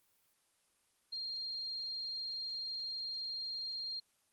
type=tone; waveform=sine; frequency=4208 Hz; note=C8; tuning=9 cents sharp; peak=-38 dBFS; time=1.12-4 s; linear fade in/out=10 ms; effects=white hiss -74 dBFS RMS until 4.32 s + Opus 24 kbps